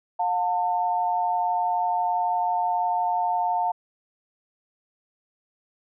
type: tone pair together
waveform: sine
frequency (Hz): 715.5 / 897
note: F5 / A5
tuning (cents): +42 / +33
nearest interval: major third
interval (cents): 391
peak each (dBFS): -24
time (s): 0.19-3.72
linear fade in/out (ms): 10
effects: none